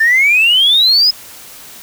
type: exponential sweep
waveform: triangle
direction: up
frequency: 1760 to 5140 Hz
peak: -4 dBFS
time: 0-1.11 s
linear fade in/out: 10 ms
effects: tanh soft clip ceiling -4 dBFS + white hiss -35 dBFS RMS until 1.82 s